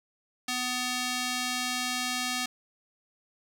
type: tone with band-pass filter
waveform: square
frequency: 250 Hz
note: B3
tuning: 21 cents sharp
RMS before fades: -31 dBFS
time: 0.48-2.46 s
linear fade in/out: 5 ms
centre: 4800 Hz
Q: 0.65
effects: none